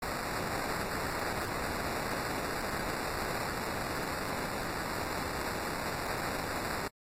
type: noise with sample-and-hold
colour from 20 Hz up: white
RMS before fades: -36 dBFS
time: 0.02-6.88 s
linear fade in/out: 5 ms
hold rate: 3150 Hz
effects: AAC 48 kbps